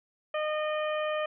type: harmonic tone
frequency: 612 Hz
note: D#5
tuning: 29 cents flat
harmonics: 1 / 2 / 3 / 4 / 5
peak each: -29 / -35 / -39 / -41 / -43 dBFS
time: 0.34-1.26 s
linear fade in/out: 5 ms
effects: none